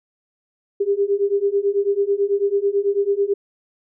sine beating tone pair, 396.1 / 405.2 Hz, G4 / G#4, +18 / -43 cents, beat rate 9.1 Hz, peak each -20 / -19 dBFS, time 0.8-3.34 s, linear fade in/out 10 ms, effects none

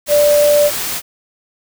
sine tone in noise, 587.3 Hz, D5, in tune, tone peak -8 dBFS, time 0.08-0.71 s, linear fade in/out 50 ms, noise white, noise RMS -21 dBFS, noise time 0.06-1.02 s, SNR +10 dB, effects none

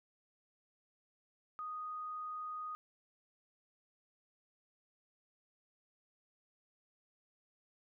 sine tone, 1242 Hz, D#6, 3 cents flat, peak -40 dBFS, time 1.59-2.75 s, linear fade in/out 0 ms, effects none

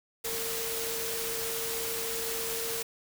sine tone in noise, 456.1 Hz, A#4, 38 cents flat, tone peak -37 dBFS, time 0.24-2.83 s, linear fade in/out 10 ms, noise white, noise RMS -34 dBFS, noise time 0.24-2.83 s, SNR -6 dB, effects none

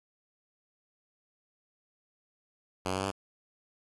5% pulse tone with pitch steps, 92.5 / 94.33 / 96.21 / 98.11 Hz, F#2 / F#2 / G2 / G2, 0 / +34 / -32 / +2 cents, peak -19 dBFS, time 2.85-3.114 s, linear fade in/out 10 ms, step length 66 ms, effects AAC 32 kbps

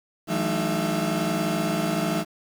35% pulse tone cluster, 162.2 / 183.2 / 213.9 / 308.5 / 671 Hz, E3 / F#3 / A3 / D#4 / E5, -28 / -17 / -49 / -15 / +31 cents, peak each -28 dBFS, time 0.27-2.25 s, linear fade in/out 50 ms, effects 8-bit

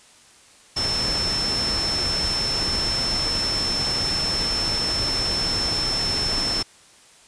sine tone in noise, 5330 Hz, E8, 18 cents sharp, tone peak -22 dBFS, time 0.76-6.63 s, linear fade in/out 10 ms, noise pink, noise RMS -28 dBFS, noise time 0.76-6.63 s, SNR +3 dB, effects white hiss -51 dBFS RMS until 7.27 s + resampled to 22050 Hz

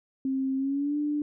sine tone with pitch glide, 266.3 to 295.5 Hz, C4 to D4, +31 to +11 cents, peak -25 dBFS, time 0.25-1.22 s, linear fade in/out 2 ms, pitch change +180 cents, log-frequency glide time 0.57-0.97 s, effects none

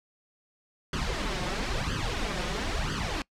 pink noise with flanger, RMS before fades -30 dBFS, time 0.93-3.22 s, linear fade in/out 2 ms, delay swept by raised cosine 0.63 to 5.63 ms, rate 1 Hz, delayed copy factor +0.8, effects noise-tail reverb RT60 0.1 s tail -24 dB re dry + low-pass 5000 Hz 12 dB/octave

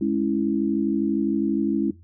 sine chord, C# minor, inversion second, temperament equal with one note detuned, 209.9 / 277.2 / 329.6 Hz, G#3 / C#4 / E4, +19 / 0 / 0 cents, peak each -24 dBFS, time 0.01-1.91 s, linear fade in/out 5 ms, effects noise-tail reverb RT60 0.2 s tail -17 dB re dry + added 87 Hz sine -46 dBFS peak until 2.03 s

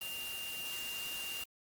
sine tone in noise, 2794 Hz, F7, in tune, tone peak -40 dBFS, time 0.01-1.44 s, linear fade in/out 5 ms, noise white, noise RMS -44 dBFS, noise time 0.01-1.44 s, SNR +1 dB, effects Opus 24 kbps

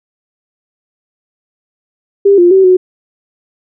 sine tone with pitch steps, 398.6 / 350.4 / 382.5 / 368 Hz, G4 / F4 / G4 / F#4, +29 / +6 / -42 / -9 cents, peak -3 dBFS, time 2.25-2.77 s, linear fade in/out 10 ms, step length 130 ms, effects none

